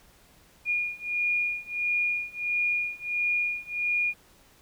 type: beating tone pair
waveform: sine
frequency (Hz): 2431 / 2432.5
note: D#7 / D#7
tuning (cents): -41 / -40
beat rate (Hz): 1.5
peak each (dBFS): -29 / -28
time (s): 0.65-4.14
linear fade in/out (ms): 50
effects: pink hiss -58 dBFS RMS until 4.61 s